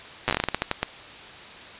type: slowing click train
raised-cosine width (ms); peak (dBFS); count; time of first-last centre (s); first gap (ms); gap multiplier
0.3; -6; 14; 0.28-0.83; 8; 1.25
effects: white hiss -42 dBFS RMS until 1.79 s + resampled to 8000 Hz